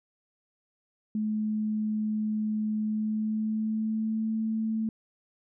sine tone with pitch glide, 214.6 to 220.8 Hz, A3 to A3, -43 to +6 cents, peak -26 dBFS, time 1.15-4.89 s, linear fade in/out 2 ms, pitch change +49 cents, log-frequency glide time 2.83-4.33 s, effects none

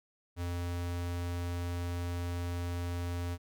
square tone, 87.3 Hz, F2, in tune, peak -34 dBFS, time 0.36-3.38 s, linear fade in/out 50 ms, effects none

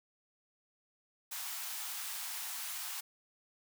white high-pass noise, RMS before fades -41 dBFS, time 1.31-3.01 s, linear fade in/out 10 ms, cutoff 720 Hz, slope 48 dB/octave, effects none

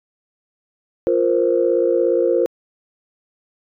sine chord, F suspended fourth, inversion none, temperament equal, 349.2 / 466.2 / 523.3 Hz, F4 / Bb4 / C5, 0 / 0 / 0 cents, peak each -18 dBFS, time 1.07-2.46 s, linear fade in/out 0 ms, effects tanh soft clip ceiling -4 dBFS

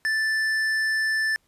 triangle tone with tanh clipping, 1760 Hz, A6, in tune, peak -23 dBFS, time 0.05-1.36 s, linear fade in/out 0 ms, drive 14 dB, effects pink hiss -67 dBFS RMS until 1.47 s + resampled to 32000 Hz

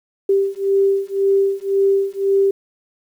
sine beating tone pair, 392 / 393.9 Hz, G4 / G4, 0 / +8 cents, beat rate 1.9 Hz, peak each -17 dBFS, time 0.29-2.51 s, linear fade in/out 5 ms, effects 8-bit

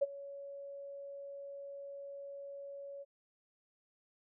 sine tone with ADSR envelope, 560 Hz, C#5, 18 cents sharp, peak -25 dBFS, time 0.01-3.05 s, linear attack 15 ms, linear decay 30 ms, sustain -19 dB, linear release 32 ms, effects none

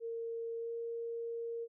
sine tone with pitch glide, 460 to 464 Hz, A#4 to A#4, -23 to -8 cents, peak -37 dBFS, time 0-1.68 s, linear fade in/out 50 ms, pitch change +15 cents, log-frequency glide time 0.58-0.71 s, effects none

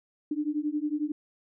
sine beating tone pair, 293.7 / 304.7 Hz, D4 / D#4, 0 / -36 cents, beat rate 11 Hz, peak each -30 dBFS, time 0.31-1.12 s, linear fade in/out 5 ms, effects none

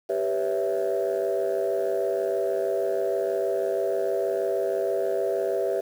sine chord, C# half-diminished seventh, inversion second, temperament equal with one note detuned, 392 / 493.9 / 560.2 / 659.3 Hz, G4 / B4 / C#5 / E5, 0 / 0 / +18 / 0 cents, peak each -26 / -28 / -29 / -27 dBFS, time 0.09-5.81 s, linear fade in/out 10 ms, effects tanh soft clip ceiling -17 dBFS + 8-bit

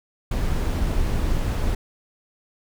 brown noise, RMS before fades -22 dBFS, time 0.31-1.75 s, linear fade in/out 5 ms, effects none

